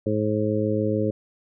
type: harmonic tone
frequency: 106.7 Hz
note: G#2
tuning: 47 cents sharp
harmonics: 1 / 2 / 3 / 4 / 5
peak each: -27 / -27 / -27 / -27 / -27 dBFS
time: 0.06-1.11 s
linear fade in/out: 5 ms
effects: none